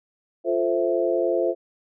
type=chord; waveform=sine; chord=F major seventh; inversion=none; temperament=equal; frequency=349.2 / 440 / 523.3 / 659.3 Hz; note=F4 / A4 / C5 / E5; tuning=0 / 0 / 0 / 0 cents; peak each=-24 / -27 / -24 / -26 dBFS; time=0.44-1.55 s; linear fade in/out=50 ms; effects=none